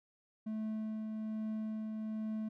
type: tone with tremolo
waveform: triangle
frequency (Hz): 217.5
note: A3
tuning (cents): -20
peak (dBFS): -33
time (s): 0.46-2.49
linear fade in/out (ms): 10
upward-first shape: triangle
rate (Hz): 1.2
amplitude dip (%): 30
effects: none